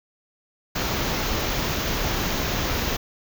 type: band-stop noise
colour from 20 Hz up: pink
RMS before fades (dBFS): -25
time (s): 0.75-2.97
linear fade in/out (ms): 10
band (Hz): 6900 to 13000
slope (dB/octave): 96
effects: none